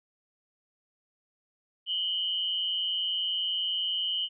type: tone pair together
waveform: sine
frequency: 2930 / 3110 Hz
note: F#7 / G7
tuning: -18 / -14 cents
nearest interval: minor second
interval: 104 cents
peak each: -30 / -30 dBFS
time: 1.86-4.29 s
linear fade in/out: 50 ms
effects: none